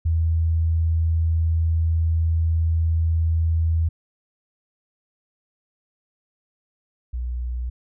sine tone pair in turn, 81.7 / 61.21 Hz, E2 / B1, -15 / -15 cents, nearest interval perfect fourth, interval 500 cents, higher first, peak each -17 / -24 dBFS, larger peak first, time 0.05-3.89 / 7.13-7.7 s, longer first, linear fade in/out 10 ms, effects none

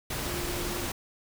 sine tone in noise, 350.3 Hz, F4, 5 cents sharp, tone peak -37 dBFS, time 0.26-0.87 s, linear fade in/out 5 ms, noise pink, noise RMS -33 dBFS, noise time 0.1-0.92 s, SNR -7 dB, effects none

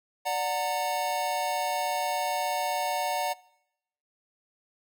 square chord, D augmented, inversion none, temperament just, 587.3 / 734.2 / 917.7 Hz, D5 / F#5 / A#5, 0 / -14 / -27 cents, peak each -34 / -30 / -32 dBFS, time 0.25-3.34 s, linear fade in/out 20 ms, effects noise-tail reverb RT60 0.8 s tail -23 dB re dry

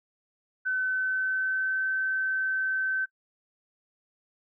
sine tone with pitch glide, 1518 to 1538.3 Hz, F#6 to G6, +44 to -33 cents, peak -25 dBFS, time 0.65-3.06 s, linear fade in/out 20 ms, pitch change +23 cents, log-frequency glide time 0.83-1.88 s, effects noise-tail reverb RT60 0.1 s tail -22 dB re dry

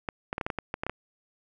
clicks, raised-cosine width 0.5 ms, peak -15 dBFS, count 11, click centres 0.088 / 0.329 / 0.381 / 0.412 / 0.465 / 0.502 / 0.587 / 0.741 / 0.835 / 0.866 / 0.896 s, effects none

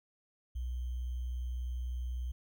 sine tone with sample-and-hold, 61.74 Hz, B1, in tune, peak -34 dBFS, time 0.55-2.32 s, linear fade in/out 10 ms, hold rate 3150 Hz, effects none

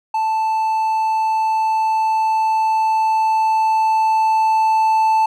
triangle tone with level ramp, 880 Hz, A5, in tune, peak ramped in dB -14 to -10 dBFS, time 0.14-5.26 s, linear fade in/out 5 ms, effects none

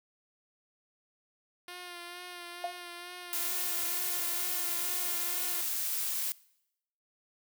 5% pulse tone with vibrato, 352.9 Hz, F4, 18 cents sharp, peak -31 dBFS, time 1.68-5.61 s, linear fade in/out 2 ms, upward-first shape sine, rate 2.2 Hz, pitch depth 28 cents each way
sine tone with exponential decay, 698.5 Hz, F5, in tune, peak -28 dBFS, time 2.64-2.81 s, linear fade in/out 2 ms, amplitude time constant 35 ms
blue noise, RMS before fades -33 dBFS, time 3.33-6.32 s, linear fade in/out 0 ms
effects noise-tail reverb RT60 0.8 s tail -22 dB re dry

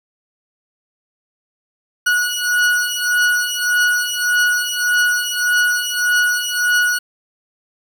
40% pulse beating tone pair, 1459 / 1460.7 Hz, F#6 / F#6, -25 / -23 cents, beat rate 1.7 Hz, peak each -17 dBFS, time 2.06-6.99 s, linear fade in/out 10 ms, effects 7-bit

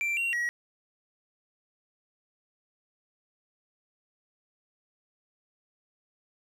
triangle tone with pitch steps, 2352 / 2750 / 1911 Hz, D7 / F7 / A#6, +2 / -27 / +43 cents, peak -25 dBFS, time 0.01-0.49 s, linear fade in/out 0 ms, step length 160 ms, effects none

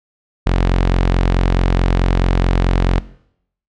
sawtooth tone, 44.63 Hz, F1, 38 cents sharp, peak -8 dBFS, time 0.46-3 s, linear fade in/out 10 ms, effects noise-tail reverb RT60 0.7 s tail -19 dB re dry + low-pass 4000 Hz 12 dB/octave

